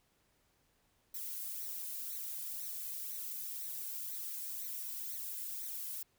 violet noise with flanger, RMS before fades -42 dBFS, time 1.14-6.03 s, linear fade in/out 5 ms, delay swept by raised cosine 0.49 to 1.99 ms, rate 2 Hz, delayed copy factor +0.9, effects pink hiss -74 dBFS RMS until 6.18 s

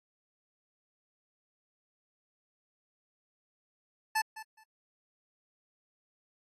25% pulse tone with echo, 875 Hz, A5, 10 cents flat, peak -23 dBFS, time 4.15-4.22 s, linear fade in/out 10 ms, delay 210 ms, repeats 2, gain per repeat -15 dB, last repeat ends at 4.64 s, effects AAC 32 kbps

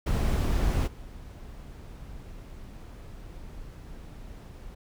brown noise with level steps, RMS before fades -25 / -43 dBFS, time 0.06-4.75 s, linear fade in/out 10 ms, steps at 0.86 s, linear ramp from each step 20 ms, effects none

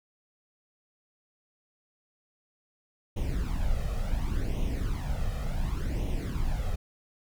brown noise with flanger, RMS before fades -29 dBFS, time 3.16-6.76 s, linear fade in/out 10 ms, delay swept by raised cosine 0.32 to 1.62 ms, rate 0.69 Hz, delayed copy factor +0.7, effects none

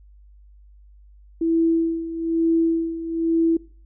sine tone with tremolo, 329.6 Hz, E4, in tune, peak -15 dBFS, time 1.41-3.57 s, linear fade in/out 5 ms, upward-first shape sine, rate 1.1 Hz, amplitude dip 75%, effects noise-tail reverb RT60 0.4 s tail -21 dB re dry + added 50 Hz sine -46 dBFS peak until 3.85 s

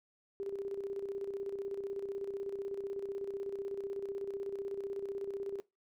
sine tone with tremolo, 396.1 Hz, G4, 18 cents sharp, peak -35 dBFS, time 0.4-5.6 s, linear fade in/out 0 ms, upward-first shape square, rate 16 Hz, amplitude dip 55%, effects noise-tail reverb RT60 0.2 s tail -20 dB re dry

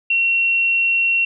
sine tone, 2730 Hz, F7, 40 cents flat, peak -14 dBFS, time 0.1-1.25 s, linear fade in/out 5 ms, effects none

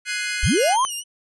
sawtooth chord, Ab dominant seventh, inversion third, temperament equal, 1480 / 1661.2 / 2093 / 2489 Hz, Gb6 / Ab6 / C7 / Eb7, 0 / 0 / 0 / 0 cents, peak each -25 / -29 / -24 / -27 dBFS, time 0.05-0.77 s, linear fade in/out 50 ms
10% pulse tone with vibrato, 3000 Hz, F#7, 23 cents sharp, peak -18 dBFS, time 0.41-1.04 s, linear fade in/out 50 ms, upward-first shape sine, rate 3.2 Hz, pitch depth 120 cents each way
sine linear sweep, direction up, 31.01 to 1108.7 Hz, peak -16 dBFS, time 0.43-0.85 s, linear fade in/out 0 ms
effects resampled to 24000 Hz

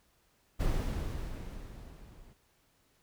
brown noise with level ramp, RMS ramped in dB -29 to -55 dBFS, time 0.59-2.34 s, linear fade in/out 20 ms, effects pink hiss -70 dBFS RMS until 3.02 s

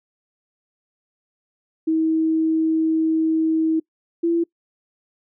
sine tone pair in turn, 320 / 336.8 Hz, D#4 / E4, +49 / +37 cents, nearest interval minor second, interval 88 cents, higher second, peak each -16 dBFS, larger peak neither, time 1.87-3.8 / 4.23-4.44 s, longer first, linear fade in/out 10 ms, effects noise-tail reverb RT60 0.1 s tail -24 dB re dry

